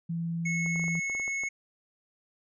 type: tone with vibrato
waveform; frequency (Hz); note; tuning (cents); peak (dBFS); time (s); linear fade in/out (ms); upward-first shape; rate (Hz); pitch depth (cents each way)
sine; 167.4; E3; +27; -29; 0.09-1; 10; triangle; 20; 15
type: tone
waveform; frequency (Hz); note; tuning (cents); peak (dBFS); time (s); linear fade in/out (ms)
square; 2191; C#7; -21; -30; 0.45-1.49; 10
type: clicks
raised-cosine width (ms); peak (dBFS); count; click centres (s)
1; -31; 11; 0.662 / 0.759 / 0.796 / 0.84 / 0.882 / 0.953 / 1.098 / 1.15 / 1.198 / 1.279 / 1.436
effects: resampled to 16000 Hz